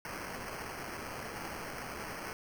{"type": "noise with sample-and-hold", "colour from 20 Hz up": "violet", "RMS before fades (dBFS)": -42, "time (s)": [0.05, 2.33], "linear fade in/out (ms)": 0, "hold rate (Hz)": 3675, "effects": []}